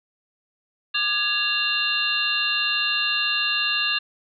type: tone cluster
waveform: sine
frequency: 1196 / 1668 / 2779 / 3620 / 4107 Hz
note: D6 / G#6 / F7 / A7 / C8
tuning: +31 / +7 / -9 / +48 / -33 cents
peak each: -32 / -28 / -23 / -28 / -28 dBFS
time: 0.94-3.99 s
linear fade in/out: 10 ms
effects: none